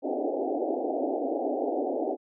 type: band-pass noise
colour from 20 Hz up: pink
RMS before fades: -29 dBFS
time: 0.02-2.17 s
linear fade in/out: 50 ms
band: 260 to 790 Hz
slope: 96 dB/octave
effects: none